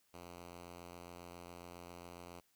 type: tone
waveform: 5% pulse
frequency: 87.31 Hz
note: F2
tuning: in tune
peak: -39 dBFS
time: 0.13-2.41 s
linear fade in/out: 20 ms
effects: white hiss -75 dBFS RMS until 2.55 s